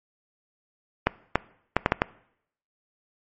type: clicks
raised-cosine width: 0.5 ms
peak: -3 dBFS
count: 6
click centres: 1.07 / 1.356 / 1.766 / 1.861 / 1.921 / 2.019 s
effects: noise-tail reverb RT60 0.7 s tail -21 dB re dry + MP3 32 kbps